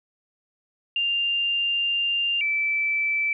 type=tone pair in turn; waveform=sine; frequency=2794 / 2320 Hz; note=F7 / D7; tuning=0 / -22 cents; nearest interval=minor third; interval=322 cents; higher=first; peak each=-21 / -21 dBFS; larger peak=neither; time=0.96-2.41 / 2.41-3.33 s; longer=first; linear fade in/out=2 ms; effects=none